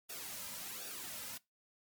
white noise with flanger, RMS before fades -45 dBFS, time 0.09-1.38 s, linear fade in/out 10 ms, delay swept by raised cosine 0.95 to 2.75 ms, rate 1.3 Hz, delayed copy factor -0.65, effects noise-tail reverb RT60 0.2 s tail -21 dB re dry + MP3 96 kbps

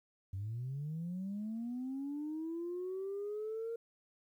sine linear sweep, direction up, 92.5 to 465.6 Hz, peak -36 dBFS, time 0.33-3.76 s, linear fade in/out 5 ms, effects tanh soft clip ceiling -34 dBFS + 12-bit

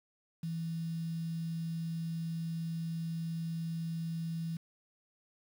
sine tone with quantisation, 164.81 Hz, E3, in tune, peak -34 dBFS, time 0.43-4.57 s, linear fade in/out 5 ms, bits 9, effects none

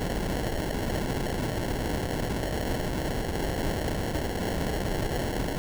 pink noise with sample-and-hold, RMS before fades -29 dBFS, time 0-5.58 s, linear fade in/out 0 ms, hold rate 1225 Hz, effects none

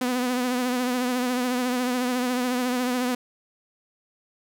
sawtooth tone with vibrato, 249.6 Hz, B3, 19 cents sharp, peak -19 dBFS, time 0.01-3.15 s, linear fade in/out 5 ms, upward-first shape triangle, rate 14 Hz, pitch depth 51 cents each way, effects none

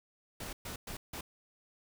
pink noise bursts at uneven times, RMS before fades -42 dBFS, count 4, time 0.4-0.53 / 0.65-0.76 / 0.87-0.97 / 1.13-1.21 s, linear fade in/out 5 ms, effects none

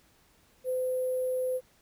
sine tone with sample-and-hold, 510 Hz, C5, 44 cents flat, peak -27 dBFS, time 0.64-1.61 s, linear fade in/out 50 ms, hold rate 11025 Hz, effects pink hiss -64 dBFS RMS until 1.81 s

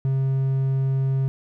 triangle tone, 134.1 Hz, C3, 43 cents sharp, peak -17 dBFS, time 0.05-1.28 s, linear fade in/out 0 ms, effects none

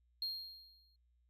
triangle tone with exponential decay, 4232 Hz, C8, 19 cents sharp, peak -33 dBFS, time 0.22-0.96 s, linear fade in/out 2 ms, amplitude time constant 160 ms, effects tanh soft clip ceiling -29 dBFS + added 60 Hz sine -70 dBFS peak until 1.29 s

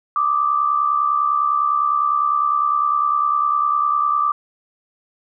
sine tone pair together, 1174.7 / 1244.6 Hz, D6 / D#6, 0 / 0 cents, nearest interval minor second, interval 100 cents, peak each -16 / -22 dBFS, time 0.16-4.32 s, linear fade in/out 2 ms, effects none

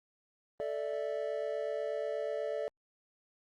triangle chord, A suspended fourth, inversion none, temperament equal with one note detuned, 440 / 587.3 / 655.5 Hz, A4 / D5 / E5, 0 / 0 / -10 cents, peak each -36 / -34 / -38 dBFS, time 0.6-2.68 s, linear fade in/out 0 ms, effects Opus 32 kbps

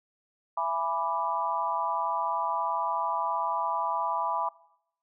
sine chord, E dominant seventh, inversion none, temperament equal with one note detuned, 669.2 / 830.6 / 987.8 / 1174.7 Hz, E5 / G#5 / B5 / D6, +26 / 0 / 0 / 0 cents, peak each -35 / -33 / -29 / -33 dBFS, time 0.57-4.49 s, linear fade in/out 5 ms, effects noise-tail reverb RT60 0.8 s tail -22 dB re dry

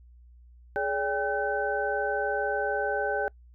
sine tone cluster, 419.8 / 573 / 797 / 1524 Hz, G#4 / D5 / G5 / G6, +19 / -43 / +28 / -49 cents, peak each -31 dBFS, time 0.76-3.28 s, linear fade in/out 0 ms, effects noise-tail reverb RT60 0.1 s tail -26 dB re dry + added 60 Hz sine -50 dBFS peak until 3.54 s

